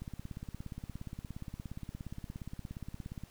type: click train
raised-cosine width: 5 ms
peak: -29 dBFS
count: 56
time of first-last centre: 0.02-3.236 s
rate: 17.1 Hz
effects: pink hiss -61 dBFS RMS until 3.3 s